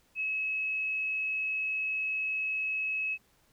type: tone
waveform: sine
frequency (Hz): 2575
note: E7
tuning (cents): -41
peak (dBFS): -29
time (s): 0.15-3.18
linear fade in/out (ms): 50
effects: pink hiss -67 dBFS RMS until 3.52 s